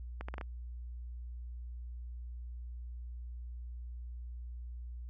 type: accelerating click train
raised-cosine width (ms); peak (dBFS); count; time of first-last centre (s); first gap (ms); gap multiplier
0.5; -26; 5; 0.21-0.412; 75; 0.74
effects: added 60 Hz sine -41 dBFS peak until 5.09 s